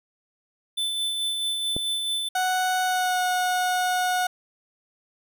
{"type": "tone with tremolo", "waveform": "square", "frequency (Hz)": 3520, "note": "A7", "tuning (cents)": 0, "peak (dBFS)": -24, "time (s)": [0.77, 2.29], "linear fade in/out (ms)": 10, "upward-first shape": "sine", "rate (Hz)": 4.6, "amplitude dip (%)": 30}
{"type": "click", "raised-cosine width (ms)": 2, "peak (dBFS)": -16, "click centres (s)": 1.765}
{"type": "tone with pitch glide", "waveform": "30% pulse", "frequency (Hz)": [740, 730.2], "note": ["F#5", "F#5"], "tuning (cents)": [0, -23], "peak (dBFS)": -19, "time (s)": [2.35, 4.27], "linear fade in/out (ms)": 5, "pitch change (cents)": -23, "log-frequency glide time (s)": [2.83, 3.22]}
{"effects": []}